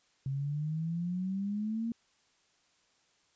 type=exponential sweep; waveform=sine; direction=up; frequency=133.7 to 233.9 Hz; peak=-31 dBFS; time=0.26-1.92 s; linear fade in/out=2 ms; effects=white hiss -70 dBFS RMS until 3.35 s + resampled to 16000 Hz